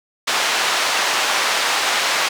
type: band-pass noise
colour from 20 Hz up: pink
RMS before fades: -19 dBFS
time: 0.27-2.29 s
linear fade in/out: 10 ms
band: 840 to 5900 Hz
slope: 12 dB/octave
effects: none